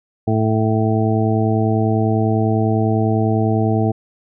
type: harmonic tone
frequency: 110 Hz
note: A2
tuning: in tune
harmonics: 1 / 2 / 3 / 4 / 6 / 7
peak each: -17 / -20 / -22 / -23 / -25 / -25 dBFS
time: 0.27-3.92 s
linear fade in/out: 10 ms
effects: none